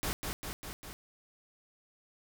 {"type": "noise with echo", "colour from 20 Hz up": "pink", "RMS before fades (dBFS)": -34, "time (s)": [0.03, 0.13], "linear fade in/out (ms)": 0, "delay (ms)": 200, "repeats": 4, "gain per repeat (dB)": -3, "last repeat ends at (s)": 0.93, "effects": []}